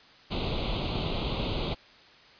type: noise with comb filter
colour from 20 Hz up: pink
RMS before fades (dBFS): -30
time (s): 0.3-1.75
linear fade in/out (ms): 20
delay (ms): 0.29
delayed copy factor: +0.9
effects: white hiss -54 dBFS RMS until 2.39 s + resampled to 11025 Hz